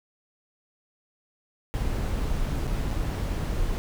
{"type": "noise with dropouts", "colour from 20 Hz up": "brown", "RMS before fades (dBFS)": -27, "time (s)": [1.74, 3.78], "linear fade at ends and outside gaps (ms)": 0, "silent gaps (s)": [[2.669, 2.675], [2.905, 2.911]], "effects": []}